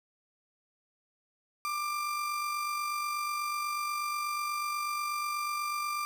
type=tone with amplitude modulation; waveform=35% pulse; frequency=1187 Hz; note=D6; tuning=18 cents sharp; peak=-28 dBFS; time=1.65-6.05 s; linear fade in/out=0 ms; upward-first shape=sine; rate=48.2 Hz; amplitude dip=35%; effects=none